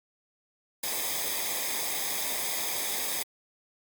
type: noise with comb filter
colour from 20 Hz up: white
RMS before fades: -31 dBFS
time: 0.83-3.23 s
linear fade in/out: 5 ms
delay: 0.7 ms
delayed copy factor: -0.7
effects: Opus 48 kbps